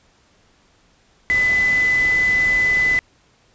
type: tone in noise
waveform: sine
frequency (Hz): 2005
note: B6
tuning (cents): +26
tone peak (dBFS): -14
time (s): 1.3-2.99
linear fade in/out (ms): 0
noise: pink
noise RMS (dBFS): -31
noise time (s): 1.3-2.99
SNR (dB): +14
effects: pink hiss -57 dBFS RMS until 3.54 s + resampled to 16000 Hz